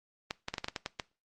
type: clicks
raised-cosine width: 0.2 ms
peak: -16 dBFS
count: 9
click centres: 0.309 / 0.484 / 0.54 / 0.582 / 0.644 / 0.684 / 0.762 / 0.861 / 0.998 s
effects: noise-tail reverb RT60 0.3 s tail -20 dB re dry + Opus 32 kbps